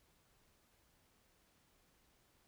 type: silence
effects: pink hiss -73 dBFS RMS until 2.47 s